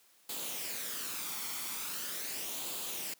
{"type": "noise with flanger", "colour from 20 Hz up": "white", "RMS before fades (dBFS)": -39, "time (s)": [0.29, 3.14], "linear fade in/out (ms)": 5, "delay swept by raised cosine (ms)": [0.26, 0.91], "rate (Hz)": 0.41, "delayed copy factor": 0.5, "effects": ["white hiss -65 dBFS RMS until 3.19 s", "high-pass 200 Hz 12 dB/octave"]}